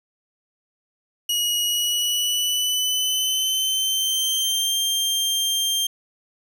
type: tone with pitch glide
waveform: sawtooth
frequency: 2899 to 3180 Hz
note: F#7 to G7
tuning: -36 to +24 cents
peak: -17 dBFS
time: 1.29-5.87 s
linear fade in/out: 5 ms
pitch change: +160 cents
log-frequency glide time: 1.65-4.79 s
effects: none